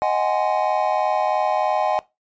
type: chord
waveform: triangle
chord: Ab dominant seventh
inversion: second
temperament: just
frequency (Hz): 623 / 747.5 / 830.6 / 1038.3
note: Eb5 / Gb5 / Ab5 / C6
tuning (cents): +2 / +17 / 0 / -14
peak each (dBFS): -21 / -20 / -21 / -26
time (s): 0.02-1.99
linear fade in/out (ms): 0
effects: noise-tail reverb RT60 0.2 s tail -19 dB re dry + resampled to 16000 Hz